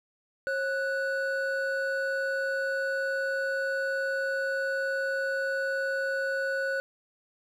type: tone pair together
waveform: triangle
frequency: 541.1 / 1480 Hz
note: C#5 / F#6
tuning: -42 / 0 cents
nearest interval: octave + perfect fourth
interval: 1742 cents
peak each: -28 dBFS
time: 0.47-6.8 s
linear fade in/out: 0 ms
effects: none